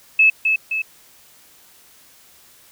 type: tone with echo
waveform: sine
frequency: 2602 Hz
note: E7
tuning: 23 cents flat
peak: -9 dBFS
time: 0.19-0.3 s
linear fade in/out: 5 ms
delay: 260 ms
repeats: 2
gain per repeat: -5 dB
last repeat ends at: 0.82 s
effects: white hiss -50 dBFS RMS until 2.71 s